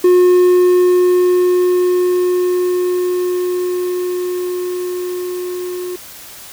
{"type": "tone with level ramp", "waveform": "triangle", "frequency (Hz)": 360, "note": "F#4", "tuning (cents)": -47, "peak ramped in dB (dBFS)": [-4, -19], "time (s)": [0.04, 5.96], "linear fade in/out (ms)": 5, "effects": ["white hiss -35 dBFS RMS until 6.52 s"]}